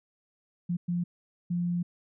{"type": "tone bursts at uneven times", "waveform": "sine", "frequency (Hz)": 174.61, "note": "F3", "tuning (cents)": 0, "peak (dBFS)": -26, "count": 3, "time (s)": [[0.69, 0.77], [0.88, 1.04], [1.5, 1.83]], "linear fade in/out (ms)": 10, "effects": []}